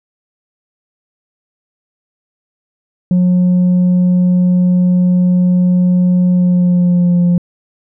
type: tone with pitch glide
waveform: sine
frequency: 180 to 175.38 Hz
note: F#3 to F3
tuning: -47 to +8 cents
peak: -5 dBFS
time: 3.11-7.38 s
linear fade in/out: 2 ms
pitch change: -45 cents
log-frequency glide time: 6.32-7.21 s
effects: tanh soft clip ceiling -7 dBFS